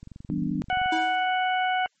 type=click train; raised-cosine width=5 ms; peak=-29 dBFS; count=20; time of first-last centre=0.03-0.86 s; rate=22.9 Hz
type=chord; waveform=sine; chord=E minor seventh; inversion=none; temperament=equal with one note detuned; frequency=164.81 / 196 / 246.9 / 292.8 Hz; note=E3 / G3 / B3 / D4; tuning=0 / 0 / 0 / -5 cents; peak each=-30 dBFS; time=0.3-0.62 s; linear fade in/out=0 ms
type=harmonic tone; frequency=740 Hz; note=F#5; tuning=in tune; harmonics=1 / 2 / 3 / 4; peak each=-23 / -29 / -33 / -35 dBFS; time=0.7-1.86 s; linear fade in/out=0 ms
type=tone with exponential decay; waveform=square; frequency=321.8 Hz; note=E4; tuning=42 cents flat; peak=-25 dBFS; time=0.92-1.37 s; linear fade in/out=5 ms; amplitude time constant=96 ms
effects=white hiss -70 dBFS RMS until 2 s + MP3 32 kbps